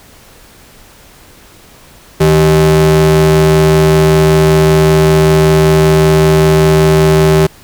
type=ring-modulated tone; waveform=square; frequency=115.2 Hz; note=A#2; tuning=20 cents flat; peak=-3 dBFS; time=2.2-7.47 s; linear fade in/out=10 ms; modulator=273 Hz; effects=pink hiss -40 dBFS RMS until 7.63 s